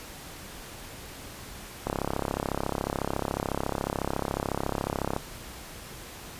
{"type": "click train", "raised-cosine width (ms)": 1, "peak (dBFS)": -13, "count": 113, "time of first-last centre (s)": [1.87, 5.164], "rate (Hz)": 34, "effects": ["pink hiss -43 dBFS RMS until 6.39 s", "resampled to 32000 Hz"]}